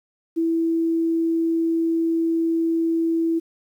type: tone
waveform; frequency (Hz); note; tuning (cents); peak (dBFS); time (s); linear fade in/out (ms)
sine; 329.6; E4; 0; -18; 0.36-3.4; 20
effects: 9-bit